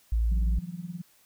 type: tone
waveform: sine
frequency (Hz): 56.3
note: A1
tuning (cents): +40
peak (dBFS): -21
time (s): 0.12-0.59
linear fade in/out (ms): 5
type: tone with tremolo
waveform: sine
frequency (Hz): 174.61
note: F3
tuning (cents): 0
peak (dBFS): -30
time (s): 0.31-1.02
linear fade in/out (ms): 10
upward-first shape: triangle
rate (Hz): 19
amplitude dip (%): 95
effects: tanh soft clip ceiling -17 dBFS + white hiss -62 dBFS RMS until 1.25 s

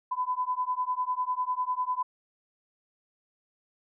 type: beating tone pair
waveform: sine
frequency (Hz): 1000 / 1010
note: B5 / B5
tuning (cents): +21 / +39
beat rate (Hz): 10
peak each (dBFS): -30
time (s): 0.11-2.03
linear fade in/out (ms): 10
effects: none

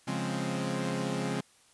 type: chord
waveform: sawtooth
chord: Db major seventh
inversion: none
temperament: equal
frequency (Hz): 138.59 / 174.61 / 207.7 / 261.6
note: Db3 / F3 / Ab3 / C4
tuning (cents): 0 / 0 / 0 / 0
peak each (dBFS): -32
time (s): 0.07-1.41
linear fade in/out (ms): 10
effects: white hiss -62 dBFS RMS until 1.73 s + resampled to 24000 Hz

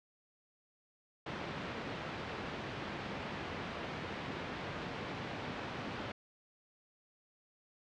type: band-pass noise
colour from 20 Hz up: pink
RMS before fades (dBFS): -42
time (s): 1.26-6.12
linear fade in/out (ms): 5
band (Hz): 110 to 3100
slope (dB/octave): 12
effects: low-pass 5000 Hz 12 dB/octave

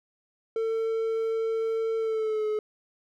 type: tone with pitch glide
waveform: triangle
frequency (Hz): 448.9 to 427.1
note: A4 to G#4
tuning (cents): +35 to +48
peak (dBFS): -23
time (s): 0.56-2.59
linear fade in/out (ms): 2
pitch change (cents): -87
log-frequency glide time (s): 1.98-2.47
effects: none

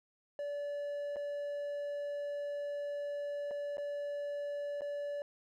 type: tone with dropouts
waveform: triangle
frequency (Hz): 577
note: D5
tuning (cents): -31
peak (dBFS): -34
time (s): 0.39-5.22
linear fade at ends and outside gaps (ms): 1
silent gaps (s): 1.16-1.166 / 3.51-3.513 / 3.771-3.781 / 4.809-4.818
effects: none

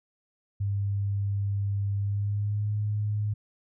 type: tone with pitch glide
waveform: sine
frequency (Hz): 100 to 104.85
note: G2 to G#2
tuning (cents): +35 to +17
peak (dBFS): -25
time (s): 0.6-3.34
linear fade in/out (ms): 10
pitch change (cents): +82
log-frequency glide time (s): 1.96-2.71
effects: none

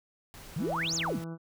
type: noise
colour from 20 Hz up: pink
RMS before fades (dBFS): -48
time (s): 0.34-1.24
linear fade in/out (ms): 0
type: exponential two-way sweep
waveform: sine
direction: up then down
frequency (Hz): 130.81 to 7400 to 130.81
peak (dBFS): -29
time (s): 0.56-1.19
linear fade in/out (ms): 5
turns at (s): 0.95
type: harmonic tone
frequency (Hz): 165.1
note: E3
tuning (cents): +3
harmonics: 1 / 2 / 3 / 4 / 5 / 6 / 7 / 8 / 9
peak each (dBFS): -37 / -42 / -48 / -53 / -55 / -57 / -56 / -59 / -56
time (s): 0.57-1.38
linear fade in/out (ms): 50
effects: none

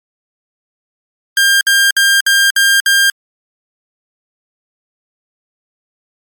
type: tone bursts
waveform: sawtooth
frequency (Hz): 1600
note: G6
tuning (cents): +35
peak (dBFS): -4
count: 6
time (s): 1.37-3.1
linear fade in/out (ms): 2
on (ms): 240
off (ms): 58
effects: MP3 96 kbps

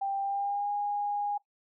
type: tone with pitch glide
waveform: sine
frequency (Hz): 789 to 820.1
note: G5 to G#5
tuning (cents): +11 to -22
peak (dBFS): -28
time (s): 0.01-1.38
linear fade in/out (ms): 10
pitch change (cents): +67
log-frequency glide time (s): 0.2-0.71
effects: noise-tail reverb RT60 0.1 s tail -17 dB re dry

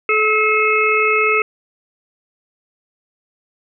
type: harmonic tone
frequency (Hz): 431.3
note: A4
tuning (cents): -35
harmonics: 1 / 3 / 5 / 6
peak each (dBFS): -18 / -18 / -18 / -18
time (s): 0.09-1.42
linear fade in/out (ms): 2
effects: none

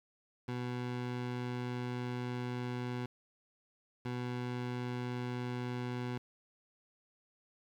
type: tone bursts at uneven times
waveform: 20% pulse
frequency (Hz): 123.47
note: B2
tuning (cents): 0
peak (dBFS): -31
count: 2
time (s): 0.48-3.06 / 4.05-6.18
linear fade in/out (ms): 5
effects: low-pass 4000 Hz 12 dB/octave + 10-bit

